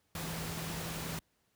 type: tone in noise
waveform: sine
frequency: 163.7 Hz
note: E3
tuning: 12 cents flat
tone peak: -41 dBFS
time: 0.15-1.19 s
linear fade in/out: 2 ms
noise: pink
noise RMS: -40 dBFS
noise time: 0.15-1.19 s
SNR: -4 dB
effects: pink hiss -75 dBFS RMS until 1.55 s + high-pass 60 Hz 12 dB/octave